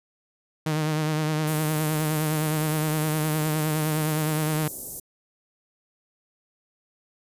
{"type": "tone with vibrato", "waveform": "sawtooth", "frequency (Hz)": 154.5, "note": "D#3", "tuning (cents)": -12, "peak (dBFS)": -19, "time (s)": [0.66, 4.68], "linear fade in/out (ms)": 5, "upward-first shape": "triangle", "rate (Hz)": 9.7, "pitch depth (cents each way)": 46}
{"type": "band-stop noise", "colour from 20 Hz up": "white", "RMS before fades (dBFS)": -34, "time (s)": [1.47, 5], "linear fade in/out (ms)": 5, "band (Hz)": [580, 7500], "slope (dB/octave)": 24}
{"effects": ["resampled to 32000 Hz"]}